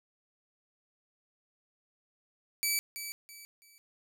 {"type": "tone with echo", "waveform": "10% pulse", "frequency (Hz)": 2300, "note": "D7", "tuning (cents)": -37, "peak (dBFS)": -19, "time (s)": [2.63, 2.79], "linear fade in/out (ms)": 0, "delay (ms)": 330, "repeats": 3, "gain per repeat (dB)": -10, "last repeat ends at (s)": 3.78, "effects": []}